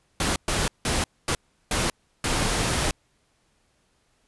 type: noise bursts at uneven times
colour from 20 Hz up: pink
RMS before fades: -24 dBFS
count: 6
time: 0.2-0.36 / 0.48-0.68 / 0.85-1.04 / 1.28-1.35 / 1.71-1.9 / 2.24-2.91 s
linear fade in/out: 2 ms
effects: pink hiss -67 dBFS RMS until 4.27 s + resampled to 24000 Hz